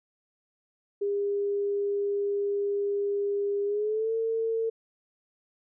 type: tone with pitch glide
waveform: sine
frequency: 404.1 to 451 Hz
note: G#4 to A4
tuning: -47 to +43 cents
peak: -25 dBFS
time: 1.01-4.7 s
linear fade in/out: 10 ms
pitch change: +190 cents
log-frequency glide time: 3.65-4.12 s
effects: none